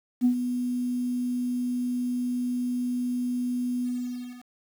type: tone with ADSR envelope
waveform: sine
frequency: 246.9 Hz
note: B3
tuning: in tune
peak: -15 dBFS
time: 0.21-4.46 s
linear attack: 40 ms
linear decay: 91 ms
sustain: -10 dB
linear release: 620 ms
effects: tanh soft clip ceiling -13 dBFS + 8-bit